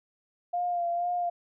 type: tone with vibrato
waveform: sine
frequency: 699 Hz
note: F5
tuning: 1 cent sharp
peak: -26 dBFS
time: 0.53-1.3 s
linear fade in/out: 10 ms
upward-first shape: sine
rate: 2.1 Hz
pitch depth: 29 cents each way
effects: none